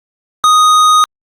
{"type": "tone with hard clipping", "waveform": "sine", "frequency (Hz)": 1244.5, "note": "D#6", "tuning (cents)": 0, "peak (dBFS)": -7, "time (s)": [0.44, 1.04], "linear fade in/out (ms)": 0, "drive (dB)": 13, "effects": ["Opus 48 kbps"]}